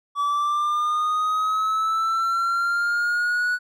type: linear sweep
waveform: triangle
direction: up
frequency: 1144 to 1476 Hz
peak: -18 dBFS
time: 0.15-3.59 s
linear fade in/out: 50 ms
effects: none